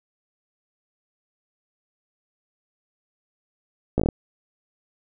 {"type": "slowing click train", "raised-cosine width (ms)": 2, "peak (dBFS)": -7, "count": 6, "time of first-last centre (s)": [3.98, 4.088], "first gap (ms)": 16, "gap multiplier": 1.15, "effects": []}